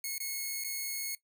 5% pulse tone with dropouts, 2182 Hz, C#7, 28 cents flat, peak -24 dBFS, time 0.04-1.15 s, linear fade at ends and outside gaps 2 ms, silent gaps 0.181-0.202 / 0.639-0.645 s, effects noise-tail reverb RT60 0.1 s tail -18 dB re dry

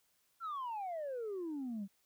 sine exponential sweep, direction down, 1396.9 to 188.6 Hz, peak -36 dBFS, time 0.4-1.88 s, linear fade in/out 50 ms, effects tanh soft clip ceiling -36 dBFS + white hiss -75 dBFS RMS until 2.05 s

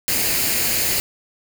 white noise with comb filter, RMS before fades -20 dBFS, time 0.08-1 s, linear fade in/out 0 ms, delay 0.43 ms, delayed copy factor +0.5, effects none

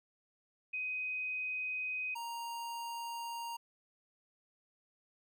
sine / square tone pair in turn, 2510 / 934.2 Hz, D#7 / A#5, +15 / +3 cents, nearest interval octave + perfect fourth, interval 1712 cents, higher first, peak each -35 / -40 dBFS, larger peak first, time 0.73-2.15 / 2.15-3.57 s, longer neither, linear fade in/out 10 ms, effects none

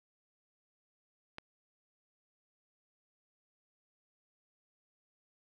click, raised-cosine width 0.3 ms, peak -26 dBFS, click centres 1.384 s, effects none

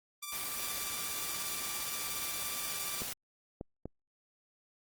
5% pulse tone with tremolo, 1174.7 Hz, D6, in tune, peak -26 dBFS, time 0.22-3.02 s, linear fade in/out 10 ms, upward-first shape sine, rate 17 Hz, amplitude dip 40%
white noise, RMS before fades -39 dBFS, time 0.32-3.13 s, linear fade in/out 2 ms
clicks, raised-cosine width 2 ms, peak -26 dBFS, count 3, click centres 3.019 / 3.611 / 3.856 s
effects Opus 24 kbps

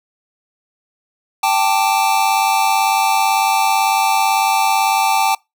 square chord, G suspended second, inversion none, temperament just, 784 / 882 / 1176 Hz, G5 / A5 / D6, 0 / +4 / +2 cents, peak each -17 / -17 / -23 dBFS, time 1.43-5.35 s, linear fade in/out 5 ms, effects noise-tail reverb RT60 0.2 s tail -24 dB re dry

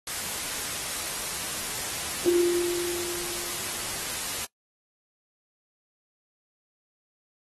white noise, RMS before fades -32 dBFS, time 0.07-4.45 s, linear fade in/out 2 ms
sine tone with exponential decay, 349.2 Hz, F4, in tune, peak -16 dBFS, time 2.26-3.92 s, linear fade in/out 1 ms, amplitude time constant 360 ms
effects noise-tail reverb RT60 0.1 s tail -20 dB re dry + AAC 32 kbps

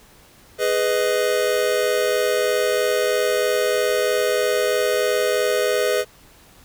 square chord, G# minor, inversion none, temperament just, 415.3 / 498.4 / 623 Hz, G#4 / B4 / D#5, 0 / +16 / +2 cents, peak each -23 / -22 / -24 dBFS, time 0.58-6.05 s, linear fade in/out 50 ms, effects pink hiss -50 dBFS RMS until 6.64 s

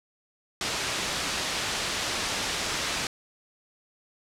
white low-pass noise, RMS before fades -30 dBFS, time 0.61-3.07 s, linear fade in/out 2 ms, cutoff 5300 Hz, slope 12 dB/octave, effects low-pass 11000 Hz 12 dB/octave

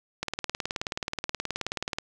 click train, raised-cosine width 0.2 ms, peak -12 dBFS, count 34, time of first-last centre 0.23-1.985 s, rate 18.8 Hz, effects none

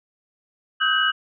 sine tone cluster, 1275 / 1518 / 1578 / 2930 Hz, D#6 / F#6 / G6 / F#7, +42 / +44 / +11 / -18 cents, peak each -23 / -25 / -22 / -22 dBFS, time 0.8-1.12 s, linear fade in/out 20 ms, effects none

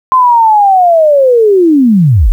sine linear sweep, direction down, 1046.5 to 30.15 Hz, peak -3 dBFS, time 0.12-2.32 s, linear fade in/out 0 ms, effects 7-bit

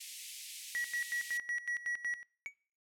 white high-pass noise, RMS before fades -44 dBFS, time 0-1.38 s, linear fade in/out 10 ms, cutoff 2100 Hz, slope 48 dB/octave
triangle tone with tremolo, 1927 Hz, B6, 43 cents flat, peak -31 dBFS, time 0.75-2.23 s, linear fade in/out 0 ms, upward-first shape square, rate 5.4 Hz, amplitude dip 80%
triangle tone with exponential decay, 2254 Hz, C#7, 28 cents sharp, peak -32 dBFS, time 2.46-2.54 s, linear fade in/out 0 ms, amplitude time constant 16 ms
effects noise-tail reverb RT60 0.5 s tail -24 dB re dry + low-pass 11000 Hz 12 dB/octave

